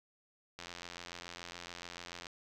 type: click train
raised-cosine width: 0.2 ms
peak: -27 dBFS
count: 147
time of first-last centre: 0.59-2.268 s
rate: 87 Hz
effects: none